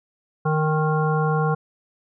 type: harmonic tone with a mistuned harmonic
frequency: 154.7 Hz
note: D#3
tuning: 10 cents flat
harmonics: 1 / 3 / 5 / 7 / 9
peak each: -20 / -25 / -27 / -28 / -30 dBFS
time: 0.45-1.55 s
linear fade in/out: 10 ms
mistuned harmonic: 5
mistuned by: +19 cents
effects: none